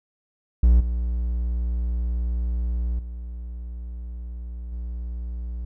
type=tone with level steps; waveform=triangle; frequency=59.3 Hz; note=A#1; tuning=30 cents sharp; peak=-10 / -20 / -29 / -26 dBFS; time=0.63-5.65 s; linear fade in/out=5 ms; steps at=0.8 / 2.99 / 4.72 s; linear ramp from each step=5 ms; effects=none